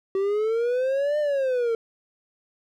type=exponential two-way sweep; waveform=triangle; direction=up then down; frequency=382.2 to 605 to 450.4 Hz; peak=-19 dBFS; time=0.15-1.75 s; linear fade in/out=2 ms; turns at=1.19 s; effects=none